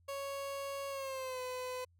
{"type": "tone with pitch glide", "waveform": "30% pulse", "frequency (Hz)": [554.4, 505.5], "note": ["C#5", "B4"], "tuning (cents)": [0, 40], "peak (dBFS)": -36, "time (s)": [0.08, 1.85], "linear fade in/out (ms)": 10, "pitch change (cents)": -160, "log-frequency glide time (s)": [0.89, 1.41], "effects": ["added 86 Hz sine -65 dBFS peak until 1.99 s"]}